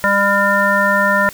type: harmonic tone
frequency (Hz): 200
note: G3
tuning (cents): +35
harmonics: 1 / 3 / 5 / 7 / 9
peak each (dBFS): -21 / -18 / -18 / -17 / -16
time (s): 0.04-1.29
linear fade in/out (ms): 0
effects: white hiss -37 dBFS RMS until 1.33 s